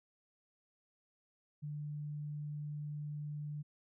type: tone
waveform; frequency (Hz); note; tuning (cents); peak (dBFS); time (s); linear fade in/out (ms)
sine; 148.3; D3; +17; -39; 1.62-3.63; 20
effects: none